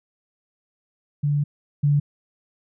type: tone pair in turn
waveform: sine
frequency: 145.4 / 144.76 Hz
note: D3 / D3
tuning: -17 / -25 cents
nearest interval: unison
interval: 8 cents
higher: first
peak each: -18 / -15 dBFS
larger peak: second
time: 1.23-1.44 / 1.83-2 s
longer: first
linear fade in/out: 10 ms
effects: none